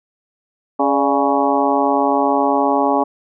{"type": "harmonic tone with a mistuned harmonic", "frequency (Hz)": 139, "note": "C#3", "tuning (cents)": 5, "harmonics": [2, 3, 4, 5, 6, 7, 8], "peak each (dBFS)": [-19, -22, -21, -22, -18, -24, -23], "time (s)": [0.79, 3.04], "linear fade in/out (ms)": 10, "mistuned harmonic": 4, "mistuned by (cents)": 85, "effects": []}